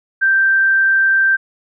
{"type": "tone", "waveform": "sine", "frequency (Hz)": 1568, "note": "G6", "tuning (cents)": 0, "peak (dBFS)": -10, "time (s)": [0.21, 1.37], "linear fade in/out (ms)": 20, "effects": []}